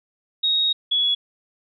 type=tone pair in turn; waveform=sine; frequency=3763 / 3376 Hz; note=A#7 / G#7; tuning=+16 / +28 cents; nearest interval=major second; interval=188 cents; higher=first; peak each=-17 dBFS; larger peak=neither; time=0.43-0.73 / 0.91-1.15 s; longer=first; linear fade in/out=10 ms; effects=none

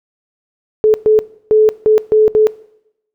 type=tone bursts at uneven times; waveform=sine; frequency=431.5 Hz; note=A4; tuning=34 cents flat; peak=-6 dBFS; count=6; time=0.84-0.94 / 1.06-1.19 / 1.51-1.69 / 1.86-1.98 / 2.12-2.28 / 2.35-2.47 s; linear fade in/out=0 ms; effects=noise-tail reverb RT60 0.8 s tail -20 dB re dry

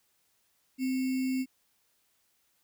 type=tone with sample-and-hold; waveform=sine; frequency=260 Hz; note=C4; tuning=11 cents flat; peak=-27 dBFS; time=0.78-1.46 s; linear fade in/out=50 ms; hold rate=2450 Hz; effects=white hiss -72 dBFS RMS until 2.63 s

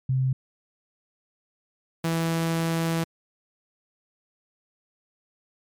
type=tone pair in turn; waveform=sine / sawtooth; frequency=130.81 / 164.81 Hz; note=C3 / E3; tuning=0 / 0 cents; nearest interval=major third; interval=400 cents; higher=second; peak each=-20 / -19 dBFS; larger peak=second; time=0.09-0.33 / 2.04-3.04 s; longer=second; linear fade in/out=5 ms; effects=MP3 96 kbps

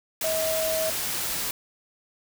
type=tone in noise; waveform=sine; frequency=639 Hz; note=D#5; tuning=46 cents sharp; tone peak=-25 dBFS; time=0.24-0.9 s; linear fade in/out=2 ms; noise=white; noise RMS=-29 dBFS; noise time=0.21-1.51 s; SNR=+1 dB; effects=none

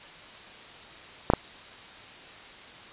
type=clicks; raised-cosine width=1 ms; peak=-4 dBFS; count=2; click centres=1.301 / 1.336 s; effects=white hiss -46 dBFS RMS until 2.92 s + resampled to 8000 Hz

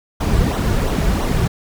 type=noise with flanger; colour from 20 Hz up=brown; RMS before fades=-17 dBFS; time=0.2-1.48 s; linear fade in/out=10 ms; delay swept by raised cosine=0.41 to 3.91 ms; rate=2.9 Hz; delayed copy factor=-0.6; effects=none

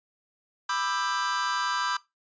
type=chord; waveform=45% pulse; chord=E minor seventh; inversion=second; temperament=just; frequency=988.9 / 1186.7 / 1318.5 / 1582.2 Hz; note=B5 / D6 / E6 / G6; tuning=+2 / +18 / 0 / +16 cents; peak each=-31 / -31 / -33 / -32 dBFS; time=0.69-1.97 s; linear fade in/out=5 ms; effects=noise-tail reverb RT60 0.2 s tail -20 dB re dry + resampled to 16000 Hz

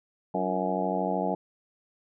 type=harmonic tone with a mistuned harmonic; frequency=93.1 Hz; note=F#2; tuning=11 cents sharp; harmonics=2 / 3 / 4 / 5 / 6 / 7 / 8 / 9; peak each=-32 / -35 / -36 / -34 / -36 / -32 / -34 / -33 dBFS; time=0.34-1.35 s; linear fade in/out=5 ms; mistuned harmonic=4; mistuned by=-87 cents; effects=none

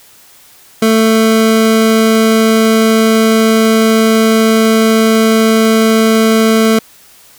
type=tone; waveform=25% pulse; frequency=222 Hz; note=A3; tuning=16 cents sharp; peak=-3 dBFS; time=0.82-6.79 s; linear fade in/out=5 ms; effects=white hiss -42 dBFS RMS until 7.38 s

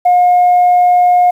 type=tone; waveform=sine; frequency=716 Hz; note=F5; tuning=43 cents sharp; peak=-4 dBFS; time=0.05-1.31 s; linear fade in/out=10 ms; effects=tanh soft clip ceiling -3 dBFS + 7-bit

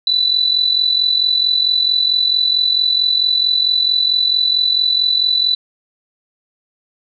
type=tone with amplitude modulation; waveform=sine; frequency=3979 Hz; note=B7; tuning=12 cents sharp; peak=-9 dBFS; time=0.07-5.55 s; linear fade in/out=2 ms; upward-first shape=sine; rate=44.5 Hz; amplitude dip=65%; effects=none

